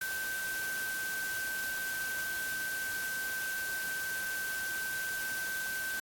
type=tone in noise; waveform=sine; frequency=1547 Hz; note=G6; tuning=23 cents flat; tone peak=-34 dBFS; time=0.01-6 s; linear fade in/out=5 ms; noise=white; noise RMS=-41 dBFS; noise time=0.01-6 s; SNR=+4 dB; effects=AAC 64 kbps